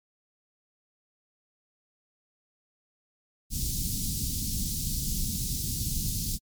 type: band-stop noise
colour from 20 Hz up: pink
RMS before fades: -30 dBFS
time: 3.5-6.39 s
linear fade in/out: 50 ms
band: 220 to 4600 Hz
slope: 24 dB/octave
effects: MP3 96 kbps